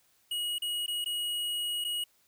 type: tone with dropouts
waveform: square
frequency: 2900 Hz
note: F#7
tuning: 35 cents flat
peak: -31 dBFS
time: 0.31-2.04 s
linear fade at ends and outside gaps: 5 ms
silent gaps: 0.584-0.62 / 0.863-0.879 / 1.044-1.059 / 1.842-1.847 s
effects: white hiss -68 dBFS RMS until 2.27 s